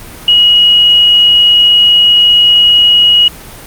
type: tone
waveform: sine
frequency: 2900 Hz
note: F#7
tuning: 35 cents flat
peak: -3 dBFS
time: 0.28-3.28 s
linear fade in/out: 2 ms
effects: pink hiss -30 dBFS RMS until 3.66 s + Opus 32 kbps